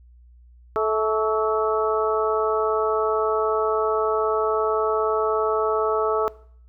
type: harmonic tone with a mistuned harmonic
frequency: 217.4 Hz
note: A3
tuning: 21 cents flat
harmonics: 2 / 3 / 4 / 5 / 6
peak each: -22 / -27 / -30 / -28 / -26 dBFS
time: 0.76-6.28 s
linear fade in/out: 0 ms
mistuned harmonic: 5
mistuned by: +58 cents
effects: noise-tail reverb RT60 0.6 s tail -20 dB re dry + added 60 Hz sine -47 dBFS peak until 6.68 s